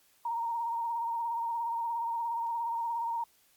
sine tone with vibrato, 930 Hz, A#5, 4 cents flat, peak -30 dBFS, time 0.25-3.24 s, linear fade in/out 5 ms, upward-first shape sine, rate 17 Hz, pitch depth 34 cents each way, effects white hiss -66 dBFS RMS until 3.56 s + Opus 48 kbps

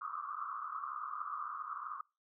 white band-pass noise, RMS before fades -42 dBFS, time 0.01-2.01 s, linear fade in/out 5 ms, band 1100 to 1300 Hz, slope 96 dB/octave, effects noise-tail reverb RT60 0.3 s tail -25 dB re dry

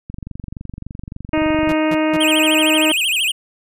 click train, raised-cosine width 5 ms, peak -17 dBFS, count 39, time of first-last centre 0.1-1.717 s, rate 23.5 Hz
harmonic tone, 311.1 Hz, D#4, in tune, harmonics 1 / 2 / 3 / 4 / 5 / 6 / 7 / 8 / 9, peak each -16 / -20 / -26 / -29 / -32 / -31 / -30 / -30 / -32 dBFS, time 1.33-2.92 s, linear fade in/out 5 ms
sawtooth tone bursts, 171.9 Hz, F3, 27 cents flat, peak -19 dBFS, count 3, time 1.69-2.166 s, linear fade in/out 0 ms, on 32 ms, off 190 ms
square tone with vibrato, 2827 Hz, F7, 20 cents sharp, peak -16 dBFS, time 2.2-3.32 s, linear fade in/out 10 ms, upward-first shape sine, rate 13 Hz, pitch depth 240 cents each way
effects resampled to 32000 Hz

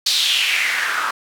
white noise with band-pass filter sweep, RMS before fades -19 dBFS, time 0.06-1.11 s, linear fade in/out 5 ms, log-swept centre 4300 to 1200 Hz, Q 4.1, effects none

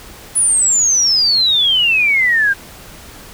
sine exponential sweep, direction down, 10130 to 1568 Hz, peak -10 dBFS, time 0.35-2.54 s, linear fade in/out 20 ms, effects pink hiss -37 dBFS RMS until 3.33 s

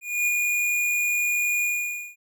square tone with ADSR envelope, 2437 Hz, D#7, 37 cents flat, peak -20 dBFS, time 0.01-2.16 s, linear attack 260 ms, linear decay 26 ms, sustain -2 dB, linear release 530 ms, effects none

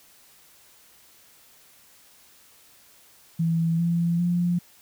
sine tone with pitch steps, 165.2 / 170.04 / 175.02 Hz, E3 / F3 / F3, +4 / -46 / +4 cents, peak -20 dBFS, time 3.39-4.59 s, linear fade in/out 10 ms, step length 400 ms, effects white hiss -55 dBFS RMS until 4.81 s

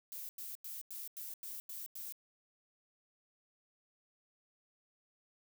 violet noise bursts, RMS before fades -45 dBFS, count 8, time 0.12-2.124 s, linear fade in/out 0 ms, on 170 ms, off 92 ms, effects none

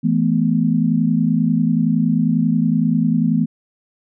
sine chord, E suspended fourth, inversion none, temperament equal with one note detuned, 164.81 / 216.5 / 246.9 Hz, E3 / A3 / B3, 0 / -28 / 0 cents, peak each -18 dBFS, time 0.03-3.46 s, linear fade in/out 20 ms, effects none

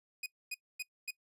sawtooth tone bursts, 2489 Hz, D#7, in tune, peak -33 dBFS, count 4, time 0.23-1.108 s, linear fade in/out 5 ms, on 32 ms, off 250 ms, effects noise-tail reverb RT60 0.1 s tail -22 dB re dry + resampled to 32000 Hz

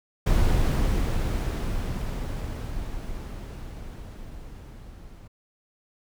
brown noise with level ramp, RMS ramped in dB -20 to -45 dBFS, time 0.26-5.28 s, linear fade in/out 10 ms, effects none

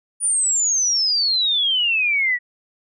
sine exponential sweep, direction down, 9610 to 1909 Hz, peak -16 dBFS, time 0.2-2.39 s, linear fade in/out 50 ms, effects none

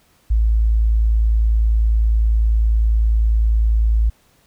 sine tone, 55 Hz, A1, in tune, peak -12 dBFS, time 0.3-4.1 s, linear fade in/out 10 ms, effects pink hiss -57 dBFS RMS until 4.46 s

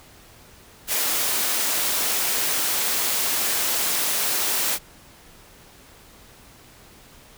white high-pass noise, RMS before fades -23 dBFS, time 0.87-4.79 s, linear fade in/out 50 ms, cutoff 250 Hz, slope 12 dB/octave, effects pink hiss -49 dBFS RMS until 7.37 s

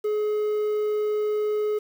triangle tone with quantisation, 422.9 Hz, G#4, 31 cents sharp, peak -20 dBFS, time 0.04-1.79 s, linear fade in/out 10 ms, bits 8, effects none

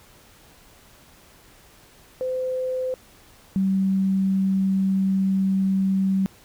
sine tone pair in turn, 513 / 192.16 Hz, C5 / G3, -34 / -34 cents, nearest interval octave + perfect fourth, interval 1700 cents, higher first, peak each -23 / -18 dBFS, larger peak second, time 2.21-2.94 / 3.56-6.26 s, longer second, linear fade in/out 0 ms, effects pink hiss -52 dBFS RMS until 6.44 s

